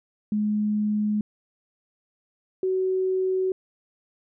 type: tone pair in turn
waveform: sine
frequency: 210.5 / 375.1 Hz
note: G#3 / F#4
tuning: +24 / +24 cents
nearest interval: minor seventh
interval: 1000 cents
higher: second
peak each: -21 dBFS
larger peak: neither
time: 0.32-1.21 / 2.63-3.52 s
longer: neither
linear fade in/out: 2 ms
effects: none